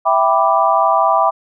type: chord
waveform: sine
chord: E minor seventh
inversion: none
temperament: equal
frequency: 659.3 / 784 / 987.8 / 1174.7 Hz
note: E5 / G5 / B5 / D6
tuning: 0 / 0 / 0 / 0 cents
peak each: -16 dBFS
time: 0.05-1.31 s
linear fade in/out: 20 ms
effects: none